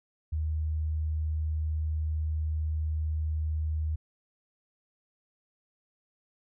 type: tone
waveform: sine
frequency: 77.78 Hz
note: D#2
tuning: in tune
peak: -27 dBFS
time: 0.32-3.96 s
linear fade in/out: 10 ms
effects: none